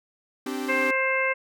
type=chord; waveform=45% pulse; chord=C suspended second; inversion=none; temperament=equal with one note detuned; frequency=261.6 / 293.7 / 389.7 Hz; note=C4 / D4 / G4; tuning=0 / 0 / -10 cents; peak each=-31 / -34 / -34 dBFS; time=0.46-0.91 s; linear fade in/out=5 ms
type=harmonic tone; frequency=528 Hz; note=C5; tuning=16 cents sharp; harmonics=1 / 2 / 3 / 4 / 5; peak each=-27 / -30 / -29 / -25 / -31 dBFS; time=0.68-1.34 s; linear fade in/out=20 ms
effects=none